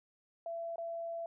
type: tone with dropouts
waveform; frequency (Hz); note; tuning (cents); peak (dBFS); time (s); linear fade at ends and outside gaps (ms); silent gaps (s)
sine; 671; E5; +31; -37; 0.46-1.26; 2; 0.759-0.781
effects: none

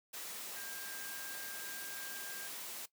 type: tone in noise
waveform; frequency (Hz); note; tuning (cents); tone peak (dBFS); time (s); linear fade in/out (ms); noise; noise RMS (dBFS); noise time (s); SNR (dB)
sine; 1601; G6; +36; -49; 0.56-2.48; 10; white; -45; 0.13-2.86; -7
effects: noise-tail reverb RT60 0.1 s tail -17 dB re dry + high-pass 200 Hz 12 dB/octave

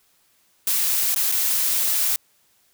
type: noise with dropouts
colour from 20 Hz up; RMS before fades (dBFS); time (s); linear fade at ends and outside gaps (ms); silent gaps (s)
blue; -21; 0.67-2.16; 2; 1.146-1.16 / 1.317-1.321
effects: white hiss -62 dBFS RMS until 2.73 s

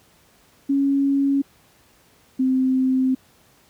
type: tone pair in turn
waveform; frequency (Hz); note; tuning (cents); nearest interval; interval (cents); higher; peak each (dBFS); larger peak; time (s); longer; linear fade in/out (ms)
sine; 277.2 / 260.2; C#4 / C4; 0 / -9; minor second; 109; first; -16 / -16; neither; 0.69-1.42 / 2.39-3.15; second; 10
effects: pink hiss -56 dBFS RMS until 3.69 s + high-pass 60 Hz 12 dB/octave

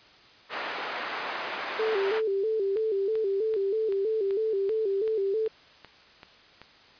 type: band-pass noise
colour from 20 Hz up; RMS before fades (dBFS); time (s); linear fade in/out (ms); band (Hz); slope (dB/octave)
white; -34; 0.49-2.22; 50; 470 to 1800; 12
type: tone with vibrato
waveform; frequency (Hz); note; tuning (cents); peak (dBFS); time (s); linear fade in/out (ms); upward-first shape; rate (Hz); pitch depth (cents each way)
sine; 415.3; G#4; 0; -24; 1.79-5.48; 5; square; 3.1; 100
type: click train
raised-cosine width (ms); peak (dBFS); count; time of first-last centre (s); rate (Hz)
0.3; -28; 11; 2.77-6.616; 2.6
effects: white hiss -54 dBFS RMS until 6.99 s + resampled to 11025 Hz

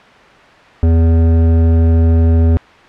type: tone with hard clipping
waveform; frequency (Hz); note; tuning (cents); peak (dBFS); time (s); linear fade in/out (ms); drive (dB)
triangle; 82.41; E2; 0; -9; 0.83-2.57; 0; 16
effects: white hiss -40 dBFS RMS until 2.88 s + low-pass 2000 Hz 12 dB/octave

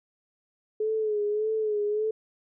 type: tone with vibrato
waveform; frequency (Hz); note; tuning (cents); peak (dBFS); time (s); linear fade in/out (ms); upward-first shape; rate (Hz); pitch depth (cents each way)
sine; 426.4; G#4; +46; -24; 0.8-2.11; 5; sine; 1.7; 53
effects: none

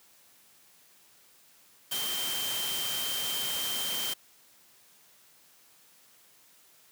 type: tone in noise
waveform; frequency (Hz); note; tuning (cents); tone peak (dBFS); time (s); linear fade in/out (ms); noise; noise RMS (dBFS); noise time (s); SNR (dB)
sine; 3136; G7; 0; -33; 1.91-4.14; 10; white; -34; 1.91-4.14; -2
effects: white hiss -60 dBFS RMS until 6.91 s + high-pass 100 Hz 12 dB/octave

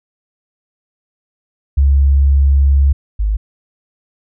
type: tone pair in turn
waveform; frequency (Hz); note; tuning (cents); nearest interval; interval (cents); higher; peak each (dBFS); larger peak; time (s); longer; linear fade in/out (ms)
sine; 69.3 / 51.92; C#2 / G#1; 0 / 0; perfect fourth; 500; first; -7 / -12; first; 1.77-2.93 / 3.19-3.37; first; 10
effects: none

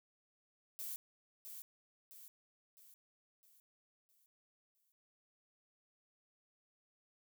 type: noise with echo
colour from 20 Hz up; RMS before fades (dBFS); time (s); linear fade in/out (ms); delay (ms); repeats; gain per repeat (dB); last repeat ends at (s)
violet; -44; 0.79-0.96; 0; 660; 6; -6; 4.92
effects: none

